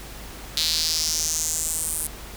sawtooth tone with high-pass filter sweep, 158.8 Hz, D#3, 36 cents sharp, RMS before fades -25 dBFS, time 0.57-2.07 s, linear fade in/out 2 ms, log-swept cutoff 4000 to 9900 Hz, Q 3.8, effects added 50 Hz sine -40 dBFS peak until 2.36 s + pink hiss -40 dBFS RMS until 2.36 s

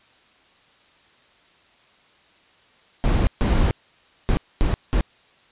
brown noise bursts at uneven times, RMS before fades -18 dBFS, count 5, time 3.04-3.27 / 3.41-3.71 / 4.29-4.37 / 4.61-4.74 / 4.93-5.01 s, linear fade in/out 0 ms, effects white hiss -56 dBFS RMS until 5.51 s + resampled to 8000 Hz

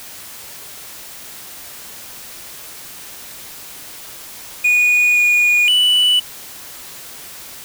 triangle tone with pitch steps, 2459 / 2445 / 2968 Hz, D#7 / D#7 / F#7, -21 / -31 / +5 cents, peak -9 dBFS, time 4.64-6.2 s, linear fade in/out 10 ms, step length 520 ms, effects white hiss -35 dBFS RMS until 7.64 s

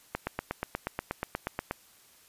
click train, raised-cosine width 0.5 ms, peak -15 dBFS, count 14, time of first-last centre 0.15-1.711 s, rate 8.33 Hz, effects white hiss -59 dBFS RMS until 2.28 s + resampled to 32000 Hz

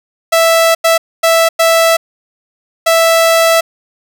sawtooth tone bursts at uneven times, 659.3 Hz, E5, in tune, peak -3 dBFS, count 5, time 0.32-0.75 / 0.84-0.98 / 1.23-1.49 / 1.59-1.97 / 2.86-3.61 s, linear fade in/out 10 ms, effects none

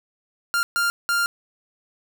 45% pulse tone bursts at uneven times, 1396.9 Hz, F6, in tune, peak -19 dBFS, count 3, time 0.54-0.63 / 0.76-0.9 / 1.09-1.26 s, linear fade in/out 0 ms, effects none

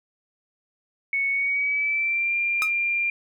sine tone with pitch glide, 2215 to 2388 Hz, C#7 to D7, -2 to +28 cents, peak -21 dBFS, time 1.13-3.1 s, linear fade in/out 2 ms, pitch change +130 cents, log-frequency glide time 1.3-2.35 s
sawtooth tone with exponential decay, 1271 Hz, D#6, 36 cents sharp, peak -18 dBFS, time 2.62-2.72 s, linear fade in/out 0 ms, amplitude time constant 21 ms
effects none

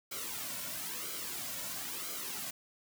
white noise with flanger, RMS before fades -40 dBFS, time 0.11-2.51 s, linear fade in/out 10 ms, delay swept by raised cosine 1.1 to 2.5 ms, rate 1 Hz, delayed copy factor -0.7, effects none

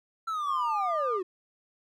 triangle linear sweep, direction down, 1351 to 350 Hz, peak -27 dBFS, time 0.27-1.23 s, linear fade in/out 10 ms
sine tone with vibrato, 1204 Hz, D6, 43 cents sharp, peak -28 dBFS, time 0.45-1.21 s, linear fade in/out 50 ms, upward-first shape sine, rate 9.6 Hz, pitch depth 12 cents each way
effects none

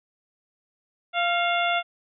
harmonic tone with a mistuned harmonic, 693 Hz, F5, 14 cents flat, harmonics 1 / 2 / 3 / 4 / 5, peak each -24 / -27 / -29 / -30 / -31 dBFS, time 1.13-1.83 s, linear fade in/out 50 ms, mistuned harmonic 3, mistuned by +51 cents, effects none

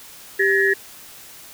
sine tone cluster, 391.8 / 1705 / 1884 Hz, G4 / G#6 / A#6, -1 / +45 / +18 cents, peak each -19 dBFS, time 0.39-0.74 s, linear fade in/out 10 ms, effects white hiss -42 dBFS RMS until 1.53 s

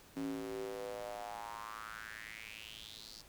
square tone with high-pass filter sweep, 55 Hz, A1, in tune, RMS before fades -45 dBFS, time 0.16-3.22 s, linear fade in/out 10 ms, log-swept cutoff 250 to 4900 Hz, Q 5.2, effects pink hiss -60 dBFS RMS until 3.28 s

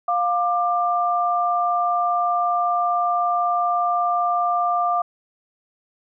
sine tone pair together, 704.4 / 1188 Hz, F5 / D6, +15 / +20 cents, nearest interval major sixth, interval 905 cents, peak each -20 / -21 dBFS, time 0.08-5.02 s, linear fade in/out 5 ms, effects none

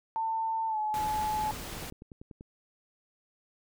sine tone with pitch glide, 895 to 855.1 Hz, A5 to A5, +29 to -50 cents, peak -28 dBFS, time 0.16-1.51 s, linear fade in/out 0 ms, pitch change -79 cents, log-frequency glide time 0.68-0.78 s
pink noise, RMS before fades -40 dBFS, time 0.94-1.9 s, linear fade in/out 0 ms
click train, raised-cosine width 3 ms, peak -33 dBFS, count 15, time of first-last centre 1.05-2.409 s, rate 10.3 Hz
effects none

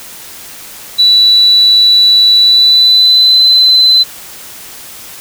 sine tone with pitch glide, 3951 to 4041 Hz, B7 to B7, 0 to +39 cents, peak -3 dBFS, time 0.98-4.04 s, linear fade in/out 20 ms, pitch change +39 cents, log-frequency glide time 2.41-3.43 s, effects white hiss -30 dBFS RMS until 5.2 s

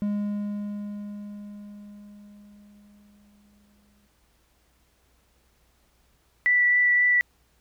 triangle tone with exponential decay, 205.8 Hz, G#3, 16 cents flat, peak -21 dBFS, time 0.02-4.07 s, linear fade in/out 0 ms, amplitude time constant 880 ms
sine tone with vibrato, 1965 Hz, B6, 9 cents flat, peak -17 dBFS, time 6.46-7.21 s, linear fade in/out 0 ms, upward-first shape triangle, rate 3.8 Hz, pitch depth 9 cents each way
effects added 60 Hz sine -66 dBFS peak until 7.6 s + pink hiss -66 dBFS RMS until 7.6 s

